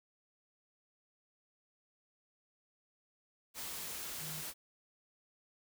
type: tone in noise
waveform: sine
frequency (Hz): 155.56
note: D#3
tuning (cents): 0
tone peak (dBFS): -47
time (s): 4.19-4.44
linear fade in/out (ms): 50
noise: white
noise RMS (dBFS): -43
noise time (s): 3.54-4.54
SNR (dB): -7
effects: none